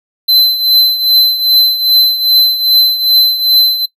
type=tone with tremolo; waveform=square; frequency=4057 Hz; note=B7; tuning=46 cents sharp; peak=-4 dBFS; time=0.28-3.86 s; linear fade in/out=10 ms; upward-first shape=triangle; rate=2.5 Hz; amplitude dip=75%; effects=noise-tail reverb RT60 0.1 s tail -19 dB re dry